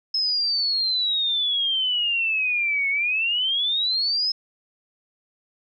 sine exponential two-way sweep, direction down then up, 5200 to 2191 to 5200 Hz, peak -20 dBFS, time 0.14-4.32 s, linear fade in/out 5 ms, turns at 2.89 s, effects none

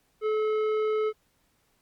triangle tone with tanh clipping, 431.3 Hz, A4, 35 cents flat, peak -25 dBFS, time 0.21-1.13 s, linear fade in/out 50 ms, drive 15 dB, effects pink hiss -69 dBFS RMS until 1.81 s + MP3 96 kbps

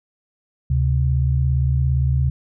sine tone pair together, 73.42 / 130.91 Hz, D2 / C3, 0 / +1 cents, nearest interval minor seventh, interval 1001 cents, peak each -18 dBFS, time 0.7-2.3 s, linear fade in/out 5 ms, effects none

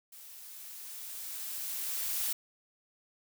blue noise with level ramp, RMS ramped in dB -51 to -32 dBFS, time 0.12-2.33 s, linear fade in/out 5 ms, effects none

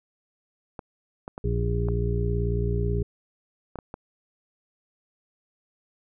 clicks, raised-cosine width 1 ms, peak -21 dBFS, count 7, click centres 0.792 / 1.279 / 1.379 / 1.886 / 3.757 / 3.788 / 3.941 s
harmonic tone, 58.27 Hz, A#1, in tune, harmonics 1 / 2 / 3 / 5 / 6 / 7, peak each -26 / -27 / -32 / -41 / -42 / -30 dBFS, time 1.44-3.03 s, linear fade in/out 5 ms
effects none

